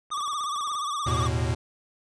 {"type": "clicks", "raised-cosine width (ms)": 0.5, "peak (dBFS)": -34, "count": 12, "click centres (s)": [0.104, 0.176, 0.206, 0.279, 0.333, 0.41, 0.441, 0.562, 0.609, 0.674, 0.716, 0.753]}
{"type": "tone with vibrato", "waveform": "square", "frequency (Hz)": 1174.7, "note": "D6", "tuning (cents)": 0, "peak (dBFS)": -28, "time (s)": [0.11, 1.28], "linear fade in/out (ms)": 10, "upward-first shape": "sine", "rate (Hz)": 17, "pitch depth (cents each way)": 88}
{"type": "chord", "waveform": "square", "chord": "E suspended fourth", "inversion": "none", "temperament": "equal with one note detuned", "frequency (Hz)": [80.29, 110, 123.47], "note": ["E2", "A2", "B2"], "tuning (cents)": [-45, 0, 0], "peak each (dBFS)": -29, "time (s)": [1.06, 1.55], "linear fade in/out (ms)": 10}
{"effects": ["resampled to 22050 Hz"]}